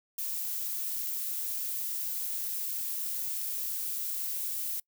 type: noise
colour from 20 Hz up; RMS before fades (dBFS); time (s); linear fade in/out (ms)
violet; -34; 0.18-4.8; 5
effects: noise-tail reverb RT60 0.1 s tail -25 dB re dry